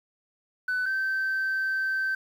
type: tone pair in turn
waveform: sine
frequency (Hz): 1500 / 1550.2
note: F#6 / G6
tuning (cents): +23 / -20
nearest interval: minor second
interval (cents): 57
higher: second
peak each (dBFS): -23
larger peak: neither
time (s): 0.68-0.86 / 0.86-2.15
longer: second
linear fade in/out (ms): 5
effects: tanh soft clip ceiling -22 dBFS + 9-bit